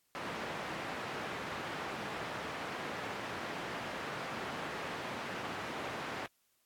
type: band-pass noise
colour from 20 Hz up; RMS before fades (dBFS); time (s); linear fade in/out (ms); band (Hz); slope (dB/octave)
white; -41; 0.15-6.26; 0; 120 to 1600; 12
effects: white hiss -75 dBFS RMS until 6.65 s + AAC 64 kbps